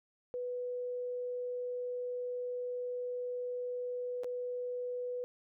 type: tone with dropouts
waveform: sine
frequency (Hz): 493.9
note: B4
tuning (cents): 0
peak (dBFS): -35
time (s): 0.34-5.24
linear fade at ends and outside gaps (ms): 0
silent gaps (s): 4.235-4.244
effects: none